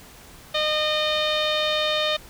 sawtooth tone with low-pass filter, 611 Hz, D#5, 32 cents flat, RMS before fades -23 dBFS, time 0.54-2.17 s, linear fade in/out 10 ms, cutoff 3600 Hz, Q 5.6, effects pink hiss -46 dBFS RMS until 2.29 s

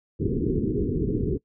white low-pass noise, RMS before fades -25 dBFS, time 0.19-1.38 s, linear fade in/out 20 ms, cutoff 440 Hz, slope 96 dB/octave, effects noise-tail reverb RT60 0.1 s tail -21 dB re dry

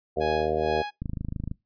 harmonic tone, 77.78 Hz, D#2, in tune, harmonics 1 / 2 / 3 / 4 / 5 / 6 / 7 / 8 / 9, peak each -36 / -38 / -38 / -39 / -29 / -28 / -33 / -32 / -30 dBFS, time 0.16-0.83 s, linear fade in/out 20 ms
sawtooth tone with tremolo, 830.6 Hz, G#5, in tune, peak -24 dBFS, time 0.2-0.91 s, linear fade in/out 20 ms, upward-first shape sine, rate 2.2 Hz, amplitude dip 95%
click train, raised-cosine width 5 ms, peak -19 dBFS, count 14, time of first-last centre 1.02-1.514 s, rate 26.3 Hz
effects noise-tail reverb RT60 0.2 s tail -24 dB re dry + resampled to 11025 Hz

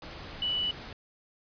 sine tone in noise, 2960 Hz, F#7, in tune, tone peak -27 dBFS, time 0.42-0.71 s, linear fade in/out 2 ms, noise pink, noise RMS -43 dBFS, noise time 0.02-0.93 s, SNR +13 dB, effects resampled to 11025 Hz

